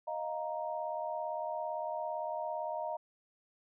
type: chord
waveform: sine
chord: Eb suspended second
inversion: none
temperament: just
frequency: 622.3 / 700 / 933.4 Hz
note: Eb5 / F5 / Bb5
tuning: 0 / +4 / +2 cents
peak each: -38 / -40 / -39 dBFS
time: 0.07-2.97 s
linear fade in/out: 10 ms
effects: none